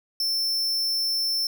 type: tone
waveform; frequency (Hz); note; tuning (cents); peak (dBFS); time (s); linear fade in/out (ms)
45% pulse; 5350; E8; +25; -23; 0.2-1.47; 2
effects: none